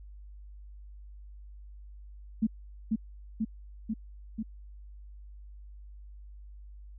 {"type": "tone with echo", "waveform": "sine", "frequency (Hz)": 220, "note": "A3", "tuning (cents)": 0, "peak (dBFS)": -22, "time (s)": [2.42, 2.47], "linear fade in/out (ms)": 10, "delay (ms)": 490, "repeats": 4, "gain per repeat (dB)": -2, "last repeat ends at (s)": 4.43, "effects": ["added 50 Hz sine -45 dBFS peak until 6.98 s"]}